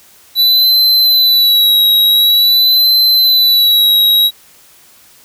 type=tone with vibrato; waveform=square; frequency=3951 Hz; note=B7; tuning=in tune; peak=-7 dBFS; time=0.35-4.31 s; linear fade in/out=50 ms; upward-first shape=sine; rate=0.47 Hz; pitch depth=52 cents each way; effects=white hiss -44 dBFS RMS until 5.24 s